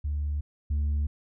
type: tone pair in turn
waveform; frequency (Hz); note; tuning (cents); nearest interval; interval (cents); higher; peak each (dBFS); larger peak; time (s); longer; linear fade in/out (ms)
sine; 73.42 / 73.42; D2 / D2; 0 / 0; unison; 0; neither; -25 / -21; second; 0.04-0.41 / 0.7-1.07; neither; 10
effects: tanh soft clip ceiling -23 dBFS